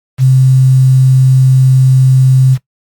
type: tone with quantisation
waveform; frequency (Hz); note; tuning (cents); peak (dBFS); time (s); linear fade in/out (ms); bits
sine; 130.81; C3; 0; -3; 0.18-2.58; 50; 5
effects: noise-tail reverb RT60 0.1 s tail -17 dB re dry + MP3 96 kbps